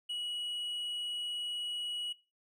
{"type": "tone with hard clipping", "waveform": "triangle", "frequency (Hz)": 2919, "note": "F#7", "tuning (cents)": -24, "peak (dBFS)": -36, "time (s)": [0.09, 2.13], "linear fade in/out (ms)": 10, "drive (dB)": 6, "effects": ["noise-tail reverb RT60 0.3 s tail -21 dB re dry"]}